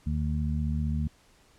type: harmonic tone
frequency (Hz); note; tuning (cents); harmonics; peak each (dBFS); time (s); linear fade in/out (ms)
75.4; D2; +46; 1 / 2 / 3; -28 / -31 / -33; 0.06-1.08; 10
effects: pink hiss -61 dBFS RMS until 1.58 s + low-pass 10000 Hz 12 dB/octave